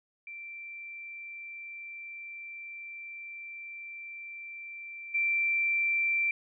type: tone with level steps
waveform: sine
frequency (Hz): 2349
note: D7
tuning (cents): 0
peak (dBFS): -40 / -25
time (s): 0.27-6.31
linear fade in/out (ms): 2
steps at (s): 5.14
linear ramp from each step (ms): 10
effects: none